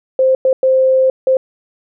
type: tone bursts at uneven times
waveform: sine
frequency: 523.3 Hz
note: C5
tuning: in tune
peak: -8 dBFS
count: 4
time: 0.19-0.35 / 0.45-0.53 / 0.63-1.1 / 1.27-1.37 s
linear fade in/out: 2 ms
effects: none